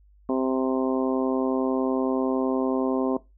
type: harmonic tone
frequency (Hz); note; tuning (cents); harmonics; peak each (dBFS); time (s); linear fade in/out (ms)
130.81; C3; 0; 2 / 3 / 4 / 5 / 6 / 7 / 8; -24 / -28 / -31 / -32 / -38 / -37 / -36; 0.29-3.17; 2
effects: noise-tail reverb RT60 0.2 s tail -18 dB re dry + added 50 Hz sine -53 dBFS peak until 3.37 s